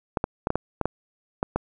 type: clicks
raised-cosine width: 1 ms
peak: -9 dBFS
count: 9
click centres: 0.172 / 0.241 / 0.471 / 0.504 / 0.556 / 0.813 / 0.856 / 1.429 / 1.56 s
effects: none